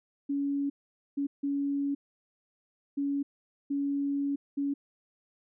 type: tone bursts at uneven times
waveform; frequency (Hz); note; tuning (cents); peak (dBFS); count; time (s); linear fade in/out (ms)
sine; 281.5; C#4; +27; -27; 6; 0.29-0.7 / 1.17-1.27 / 1.43-1.95 / 2.97-3.23 / 3.7-4.36 / 4.57-4.74; 10
effects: none